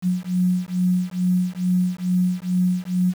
sine beating tone pair, 180.2 / 182.5 Hz, F#3 / F#3, -45 / -24 cents, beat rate 2.3 Hz, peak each -21 dBFS, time 0.02-3.14 s, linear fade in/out 50 ms, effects 7-bit

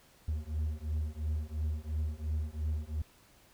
triangle beating tone pair, 75.4 / 78.3 Hz, D2 / D#2, +46 / +11 cents, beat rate 2.9 Hz, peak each -33 / -33 dBFS, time 0.28-3.02 s, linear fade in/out 5 ms, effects pink hiss -62 dBFS RMS until 3.53 s

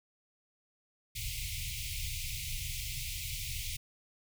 pink band-stop noise, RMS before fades -38 dBFS, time 1.15-3.77 s, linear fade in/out 10 ms, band 140 to 2100 Hz, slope 96 dB/octave, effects none

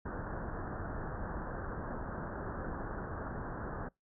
pink low-pass noise, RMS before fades -40 dBFS, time 0.05-3.89 s, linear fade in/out 10 ms, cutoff 1700 Hz, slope 96 dB/octave, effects noise-tail reverb RT60 0.2 s tail -26 dB re dry

